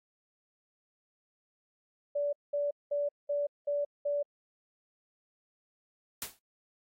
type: tone bursts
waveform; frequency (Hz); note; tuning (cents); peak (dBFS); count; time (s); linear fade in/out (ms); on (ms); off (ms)
sine; 578; D5; -28; -28; 6; 2.15-4.23; 10; 180; 200
type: noise with exponential decay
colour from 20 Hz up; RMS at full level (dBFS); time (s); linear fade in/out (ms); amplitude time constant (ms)
white; -33; 6.22-6.39; 1; 35
effects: AAC 48 kbps